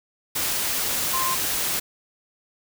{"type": "tone in noise", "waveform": "sine", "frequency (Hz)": 1046.5, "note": "C6", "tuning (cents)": 0, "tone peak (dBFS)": -24, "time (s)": [1.13, 1.35], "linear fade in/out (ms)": 10, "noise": "white", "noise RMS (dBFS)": -25, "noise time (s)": [0.35, 1.8], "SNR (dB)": -2, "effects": []}